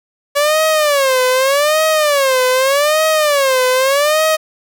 sawtooth tone with vibrato, 566 Hz, C#5, 36 cents sharp, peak -7 dBFS, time 0.35-4.37 s, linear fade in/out 20 ms, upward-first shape sine, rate 0.83 Hz, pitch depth 190 cents each way, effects none

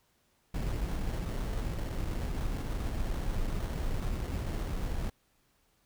brown noise with sample-and-hold, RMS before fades -33 dBFS, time 0.54-5.1 s, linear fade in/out 5 ms, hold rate 2450 Hz, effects pink hiss -71 dBFS RMS until 5.85 s

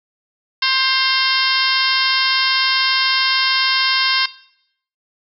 harmonic tone with a mistuned harmonic, 527 Hz, C5, 12 cents sharp, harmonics 2 / 3 / 4 / 5 / 6 / 7 / 8 / 9 / 10, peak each -23 / -23 / -23 / -23 / -23 / -23 / -23 / -23 / -23 dBFS, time 0.62-4.26 s, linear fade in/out 5 ms, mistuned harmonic 5, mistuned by +64 cents, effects noise-tail reverb RT60 0.7 s tail -18 dB re dry

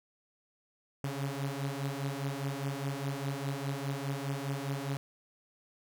sawtooth beating tone pair, 136.6 / 141.5 Hz, C#3 / C#3, -25 / +36 cents, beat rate 4.9 Hz, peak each -32 / -33 dBFS, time 1.04-4.97 s, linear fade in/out 0 ms, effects none

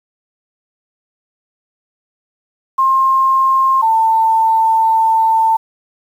sine tone pair in turn, 1063 / 893.9 Hz, C6 / A5, +27 / +27 cents, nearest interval minor third, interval 300 cents, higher first, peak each -9 dBFS, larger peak neither, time 2.78-3.82 / 3.82-5.57 s, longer second, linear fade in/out 10 ms, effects 7-bit

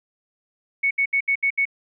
sine tone bursts, 2217 Hz, C#7, in tune, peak -17 dBFS, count 6, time 0.83-1.654 s, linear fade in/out 10 ms, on 79 ms, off 70 ms, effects none

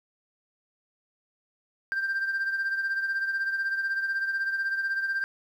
sine beating tone pair, 1575 / 1591 Hz, G6 / G6, +8 / +25 cents, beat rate 16 Hz, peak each -25 / -32 dBFS, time 1.92-5.24 s, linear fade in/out 0 ms, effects tanh soft clip ceiling -23 dBFS + 10-bit

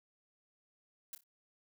blue noise with echo, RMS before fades -44 dBFS, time 1.13-1.15 s, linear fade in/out 2 ms, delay 29 ms, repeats 3, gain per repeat -11 dB, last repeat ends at 1.237 s, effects none

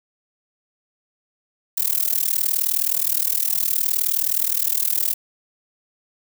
violet noise with amplitude modulation, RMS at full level -17 dBFS, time 1.77-5.14 s, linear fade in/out 10 ms, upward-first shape sine, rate 39.3 Hz, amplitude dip 95%, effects none

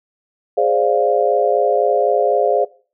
sine chord, D half-diminished seventh, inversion second, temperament equal, 415.3 / 523.3 / 587.3 / 698.5 Hz, Ab4 / C5 / D5 / F5, 0 / 0 / 0 / 0 cents, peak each -18 dBFS, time 0.57-2.65 s, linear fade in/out 10 ms, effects noise-tail reverb RT60 0.4 s tail -21 dB re dry

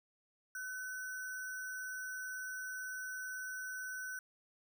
sine tone with sample-and-hold, 1509 Hz, F#6, 34 cents sharp, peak -40 dBFS, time 0.55-4.19 s, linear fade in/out 2 ms, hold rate 7350 Hz, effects none

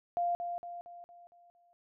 sine tone with echo, 697 Hz, F5, 4 cents flat, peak -28 dBFS, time 0.17-0.35 s, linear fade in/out 0 ms, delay 230 ms, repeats 6, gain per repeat -6 dB, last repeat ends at 1.73 s, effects none

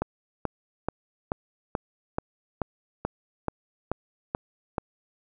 click train, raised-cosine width 1 ms, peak -12 dBFS, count 12, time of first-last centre 0.02-4.782 s, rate 2.31 Hz, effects none

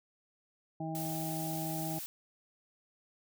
harmonic tone, 160 Hz, D#3, 49 cents sharp, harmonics 1 / 2 / 4 / 5, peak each -38 / -40 / -44 / -42 dBFS, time 0.8-1.99 s, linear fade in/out 5 ms
blue noise, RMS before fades -42 dBFS, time 0.95-2.06 s, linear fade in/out 0 ms
effects none

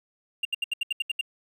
triangle tone bursts, 2794 Hz, F7, in tune, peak -22 dBFS, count 9, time 0.43-1.212 s, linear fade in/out 5 ms, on 22 ms, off 73 ms, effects none

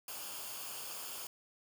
white noise with comb filter, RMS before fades -44 dBFS, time 0.08-1.27 s, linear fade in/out 2 ms, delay 0.51 ms, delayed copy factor -0.6, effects none

